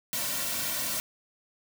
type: noise with comb filter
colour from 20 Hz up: white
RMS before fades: -31 dBFS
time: 0.13-1 s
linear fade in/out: 0 ms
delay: 2.4 ms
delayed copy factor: -0.85
effects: none